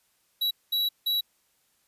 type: tone bursts at uneven times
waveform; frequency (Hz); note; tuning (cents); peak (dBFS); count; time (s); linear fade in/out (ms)
square; 3908; B7; -19; -24; 3; 0.41-0.51 / 0.72-0.89 / 1.06-1.21; 10
effects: white hiss -69 dBFS RMS until 1.87 s + resampled to 32000 Hz